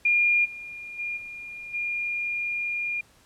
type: tone with level steps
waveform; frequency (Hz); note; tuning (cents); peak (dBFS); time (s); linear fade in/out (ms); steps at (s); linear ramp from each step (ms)
sine; 2415; D7; +48; -18 / -36 / -28 / -36 / -26; 0.05-3.01; 5; 0.44 / 0.98 / 1.16 / 1.73; 20
effects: pink hiss -58 dBFS RMS until 3.25 s + low-pass 12000 Hz 12 dB/octave